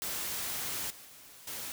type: noise with level steps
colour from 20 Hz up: white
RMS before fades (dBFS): -36 / -51 / -53 / -40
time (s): 0.02-1.72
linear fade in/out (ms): 0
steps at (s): 0.9 / 1.05 / 1.47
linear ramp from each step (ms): 5
effects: none